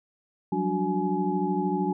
sine tone cluster, 179.3 / 192.4 / 291.7 / 368.5 / 843 Hz, F3 / G3 / D4 / F#4 / G#5, +46 / -32 / -12 / -7 / +26 cents, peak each -30 dBFS, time 0.52-1.93 s, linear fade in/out 5 ms, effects none

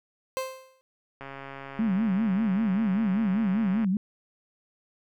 30% pulse tone with exponential decay, 523.3 Hz, C5, in tune, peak -23 dBFS, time 0.37-0.81 s, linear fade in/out 0 ms, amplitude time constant 95 ms
click train, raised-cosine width 0.5 ms, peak -25 dBFS, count 362, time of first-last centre 1.21-3.845 s, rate 137 Hz
sine tone with vibrato, 204.9 Hz, G#3, 23 cents flat, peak -22 dBFS, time 1.79-3.97 s, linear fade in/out 2 ms, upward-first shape sine, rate 5.1 Hz, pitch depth 190 cents each way
effects none

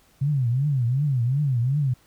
sine tone with vibrato, 132.1 Hz, C3, 17 cents sharp, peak -19 dBFS, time 0.21-1.94 s, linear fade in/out 10 ms, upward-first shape triangle, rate 2.7 Hz, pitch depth 250 cents each way, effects pink hiss -59 dBFS RMS until 2.06 s

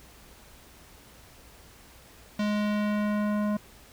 square tone with low-pass filter sweep, 208.8 Hz, G#3, 10 cents sharp, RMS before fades -27 dBFS, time 2.39-3.57 s, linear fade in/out 5 ms, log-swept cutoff 4600 to 1100 Hz, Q 0.97, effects added 60 Hz sine -59 dBFS peak until 3.92 s + pink hiss -53 dBFS RMS until 3.92 s

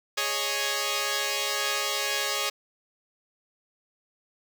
5% pulse chord, Ab suspended fourth, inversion none, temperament equal, 415.3 / 554.4 / 622.3 Hz, Ab4 / Db5 / Eb5, 0 / 0 / 0 cents, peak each -20 / -17 / -22 dBFS, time 0.17-2.5 s, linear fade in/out 10 ms, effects none

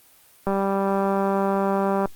click train, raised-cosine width 1 ms, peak -10 dBFS, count 312, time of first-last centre 0.47-2.057 s, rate 196 Hz, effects white hiss -54 dBFS RMS until 2.15 s + Opus 32 kbps

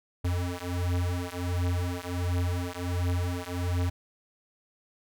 square beating tone pair, 88 / 89.4 Hz, F2 / F2, +14 / +41 cents, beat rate 1.4 Hz, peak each -31 dBFS, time 0.24-3.9 s, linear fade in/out 10 ms, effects none

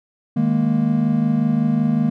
triangle chord, D# suspended fourth, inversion none, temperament equal, 155.56 / 207.7 / 233.1 Hz, D#3 / G#3 / A#3, 0 / 0 / 0 cents, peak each -19 / -19 / -16 dBFS, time 0.36-2.1 s, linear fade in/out 10 ms, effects none

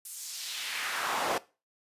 brown noise with high-pass filter sweep, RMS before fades -34 dBFS, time 0.05-1.38 s, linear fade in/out 2 ms, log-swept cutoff 10000 to 540 Hz, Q 1.4, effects noise-tail reverb RT60 0.3 s tail -19 dB re dry + resampled to 32000 Hz

